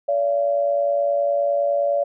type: tone pair together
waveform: sine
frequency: 572.2 / 682 Hz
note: D5 / F5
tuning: -45 / -41 cents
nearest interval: minor third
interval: 304 cents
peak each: -18 / -24 dBFS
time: 0.08-2.04 s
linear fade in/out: 10 ms
effects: none